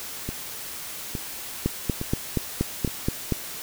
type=two click trains; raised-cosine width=3 ms; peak=-16 / -9 dBFS; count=4 / 8; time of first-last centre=0.29-2.876 / 1.66-3.323 s; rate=1.16 / 4.21 Hz; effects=white hiss -36 dBFS RMS until 3.62 s